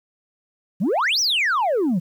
sine exponential two-way sweep, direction up then down, 160 to 6070 to 160 Hz, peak -15 dBFS, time 0.8-2 s, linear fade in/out 20 ms, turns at 1.2 s, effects tanh soft clip ceiling -16 dBFS + 9-bit

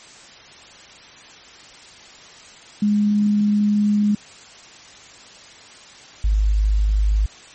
sine tone pair in turn, 207.7 / 51.83 Hz, G#3 / G#1, 0 / -3 cents, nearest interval 2 octaves, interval 2403 cents, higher first, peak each -14 dBFS, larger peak neither, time 2.82-4.15 / 6.24-7.26 s, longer first, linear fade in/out 5 ms, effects white hiss -43 dBFS RMS until 7.54 s + MP3 32 kbps

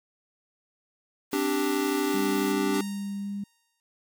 white high-pass noise, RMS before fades -41 dBFS, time 1.31-2.53 s, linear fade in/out 20 ms, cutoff 350 Hz, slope 24 dB/octave
square chord, C suspended second, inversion none, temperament equal, 261.6 / 293.7 / 392 Hz, C4 / D4 / G4, 0 / 0 / 0 cents, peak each -33 / -28 / -29 dBFS, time 1.33-2.81 s, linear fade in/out 2 ms
sine tone with pitch glide, 200 to 201.3 Hz, G3 to G3, +35 to +46 cents, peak -30 dBFS, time 2.14-3.44 s, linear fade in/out 5 ms, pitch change +11 cents, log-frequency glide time 3.21-3.27 s
5% pulse tone with exponential decay, 929 Hz, A#5, 6 cents flat, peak -24 dBFS, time 2.74-3.8 s, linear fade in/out 0 ms, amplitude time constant 230 ms
effects none

